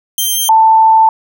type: tone pair in turn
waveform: 10% pulse / sine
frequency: 3151 / 886.5 Hz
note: G7 / A5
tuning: +8 / +13 cents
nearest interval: octave + minor seventh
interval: 2195 cents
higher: first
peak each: -4 dBFS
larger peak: neither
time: 0.18-0.49 / 0.49-1.09 s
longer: second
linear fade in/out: 2 ms
effects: none